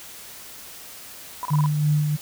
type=tone bursts; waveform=sine; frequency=992 Hz; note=B5; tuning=7 cents sharp; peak=-25 dBFS; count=5; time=1.43-1.66 s; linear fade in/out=0 ms; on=22 ms; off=30 ms
type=tone with tremolo; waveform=sine; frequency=150 Hz; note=D3; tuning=37 cents sharp; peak=-16 dBFS; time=1.5-2.17 s; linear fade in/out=20 ms; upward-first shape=sine; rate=3 Hz; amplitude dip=40%
effects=white hiss -41 dBFS RMS until 2.21 s